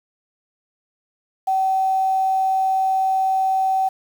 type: tone with quantisation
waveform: sine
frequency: 764 Hz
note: G5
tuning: 45 cents flat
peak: -16 dBFS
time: 1.47-3.89 s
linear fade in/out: 10 ms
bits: 7
effects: none